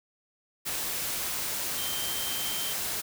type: tone in noise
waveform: sine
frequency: 3136 Hz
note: G7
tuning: in tune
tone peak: -36 dBFS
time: 1.77-2.74 s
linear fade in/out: 20 ms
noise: white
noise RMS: -32 dBFS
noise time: 0.65-3.02 s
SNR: -7 dB
effects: none